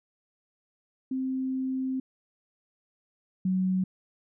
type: tone pair in turn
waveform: sine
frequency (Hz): 261.6 / 186.5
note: C4 / F#3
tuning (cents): 0 / +14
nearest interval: tritone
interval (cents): 586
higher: first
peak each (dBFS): -27 / -23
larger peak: second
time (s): 1.11-2 / 3.45-3.84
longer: first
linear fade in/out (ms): 5
effects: none